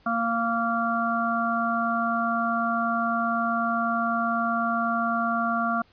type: harmonic tone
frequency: 231 Hz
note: A#3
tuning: 16 cents flat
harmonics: 1 / 3 / 5 / 6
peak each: -28 / -28 / -28 / -28 dBFS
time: 0.06-5.82 s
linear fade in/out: 5 ms
effects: pink hiss -60 dBFS RMS until 5.92 s + resampled to 11025 Hz